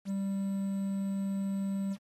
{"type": "tone with quantisation", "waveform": "triangle", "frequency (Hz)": 196, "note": "G3", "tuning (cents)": 0, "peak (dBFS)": -28, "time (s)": [0.05, 1.97], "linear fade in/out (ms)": 50, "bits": 9, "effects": ["AAC 32 kbps"]}